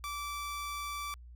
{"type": "tone", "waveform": "sawtooth", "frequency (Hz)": 1162, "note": "D6", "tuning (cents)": -19, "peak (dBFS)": -33, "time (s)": [0.04, 1.14], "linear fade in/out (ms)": 0, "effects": ["added 60 Hz sine -48 dBFS peak until 1.35 s"]}